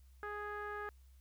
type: tone with low-pass filter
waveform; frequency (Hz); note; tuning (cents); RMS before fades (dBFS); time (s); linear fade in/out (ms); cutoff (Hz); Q
sawtooth; 415.3; G#4; 0; -43; 0.23-0.89; 0; 1500; 8
effects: added 65 Hz sine -58 dBFS peak until 1.2 s + white hiss -75 dBFS RMS until 1.2 s